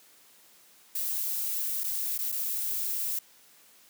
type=noise with dropouts; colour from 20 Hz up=violet; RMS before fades=-31 dBFS; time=0.95-3.19 s; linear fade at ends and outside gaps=5 ms; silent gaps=1.836-1.84 / 2.179-2.188 / 2.319-2.323 s; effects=white hiss -58 dBFS RMS until 3.89 s + high-pass 150 Hz 12 dB/octave